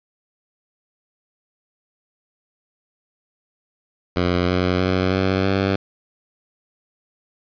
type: tone with pitch steps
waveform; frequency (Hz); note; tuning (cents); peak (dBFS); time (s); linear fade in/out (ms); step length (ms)
10% pulse; 89 / 90.92 / 92.89 / 94.89 / 96.94; F2 / F#2 / F#2 / F#2 / G2; +33 / -30 / +7 / +44 / -19; -9; 4.16-5.76; 5; 320
effects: resampled to 11025 Hz + 7-bit